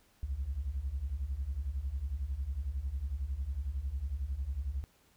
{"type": "beating tone pair", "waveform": "sine", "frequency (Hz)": [61.4, 72.4], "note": ["B1", "D2"], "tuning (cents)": [-9, -24], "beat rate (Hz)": 11, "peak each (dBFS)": [-36, -34], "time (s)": [0.23, 4.84], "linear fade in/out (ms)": 0, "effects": ["tanh soft clip ceiling -28 dBFS", "pink hiss -67 dBFS RMS until 5.16 s"]}